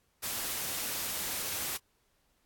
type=noise; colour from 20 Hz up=white; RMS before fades=-35 dBFS; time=0.22-1.78 s; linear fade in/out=20 ms; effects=pink hiss -73 dBFS RMS until 2.45 s + AAC 64 kbps